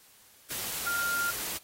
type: tone in noise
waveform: sine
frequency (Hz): 1396.9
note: F6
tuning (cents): 0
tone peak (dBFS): -28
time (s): 0.86-1.31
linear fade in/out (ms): 10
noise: white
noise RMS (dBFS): -35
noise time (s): 0.5-1.58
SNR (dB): +4
effects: white hiss -58 dBFS RMS until 1.63 s + AAC 48 kbps